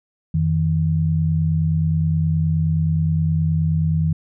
sine tone pair together, 88.96 / 158.5 Hz, F2 / D#3, +32 / +32 cents, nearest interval minor seventh, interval 1000 cents, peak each -21 / -17 dBFS, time 0.34-4.13 s, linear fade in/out 5 ms, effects none

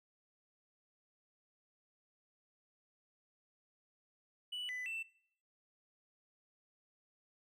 triangle tone with pitch steps, 2959 / 1999 / 2671 Hz, F#7 / B6 / E7, -1 / +20 / +22 cents, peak -37 dBFS, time 4.52-5.03 s, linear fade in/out 10 ms, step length 170 ms, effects noise-tail reverb RT60 0.7 s tail -23 dB re dry + tanh soft clip ceiling -33 dBFS

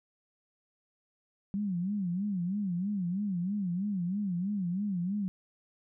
sine tone with vibrato, 189.7 Hz, F#3, 43 cents sharp, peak -29 dBFS, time 1.54-5.28 s, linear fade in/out 0 ms, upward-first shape sine, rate 3.1 Hz, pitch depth 170 cents each way, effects none

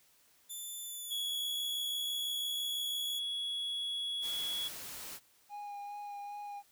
5% pulse tone with pitch glide, 3520 to 3424 Hz, A7 to A7, 0 to -48 cents, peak -34 dBFS, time 0.49-3.2 s, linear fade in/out 20 ms, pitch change -48 cents, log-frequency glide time 0.82-1.39 s
triangle tone, 3358 Hz, G#7, 18 cents sharp, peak -33 dBFS, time 1.1-4.69 s, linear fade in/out 20 ms
white noise, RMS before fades -45 dBFS, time 4.21-5.2 s, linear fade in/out 50 ms
triangle tone with vibrato, 818 Hz, G#5, 26 cents flat, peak -39 dBFS, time 5.49-6.63 s, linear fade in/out 50 ms, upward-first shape sine, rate 2.5 Hz, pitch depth 15 cents each way
effects white hiss -67 dBFS RMS until 6.71 s

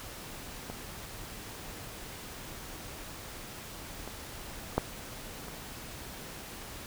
clicks, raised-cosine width 1 ms, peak -24 / -26 / -11 / -29 dBFS, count 4, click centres 0.7 / 4.076 / 4.78 / 5.483 s, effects pink hiss -44 dBFS RMS until 6.86 s

